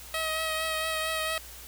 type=tone with vibrato; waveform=10% pulse; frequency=636 Hz; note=D#5; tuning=38 cents sharp; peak=-20 dBFS; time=0.14-1.38 s; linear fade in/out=2 ms; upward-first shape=triangle; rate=4.4 Hz; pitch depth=23 cents each way; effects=added 60 Hz sine -49 dBFS peak until 1.67 s + white hiss -46 dBFS RMS until 1.67 s